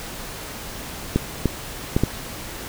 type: clicks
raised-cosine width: 3 ms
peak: -4 dBFS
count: 4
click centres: 1.16 / 1.457 / 1.965 / 2.036 s
effects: pink hiss -34 dBFS RMS until 2.68 s